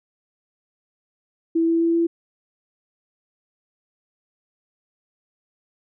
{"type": "tone with pitch steps", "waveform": "sine", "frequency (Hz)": [329.6, 331.7, 333.8, 335.9], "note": ["E4", "E4", "E4", "E4"], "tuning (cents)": [0, 11, 22, 33], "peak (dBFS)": -16, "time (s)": [1.55, 2.07], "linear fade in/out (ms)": 10, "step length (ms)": 130, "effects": []}